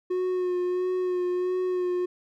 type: tone with vibrato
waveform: triangle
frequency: 363 Hz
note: F#4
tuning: 33 cents flat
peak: -22 dBFS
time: 0.1-2.06 s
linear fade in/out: 10 ms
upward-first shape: sine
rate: 1.5 Hz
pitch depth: 23 cents each way
effects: none